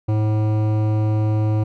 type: tone with hard clipping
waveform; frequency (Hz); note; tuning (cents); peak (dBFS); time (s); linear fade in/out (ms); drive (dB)
triangle; 107.6; A2; -38; -18; 0.08-1.64; 10; 18
effects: none